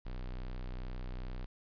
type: tone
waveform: square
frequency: 31.22 Hz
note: B0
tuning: 20 cents sharp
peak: -39 dBFS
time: 0.05-1.46 s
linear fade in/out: 10 ms
effects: resampled to 11025 Hz + 11-bit

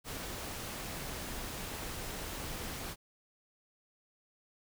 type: noise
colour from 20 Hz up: pink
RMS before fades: -41 dBFS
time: 0.04-2.96 s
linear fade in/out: 50 ms
effects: none

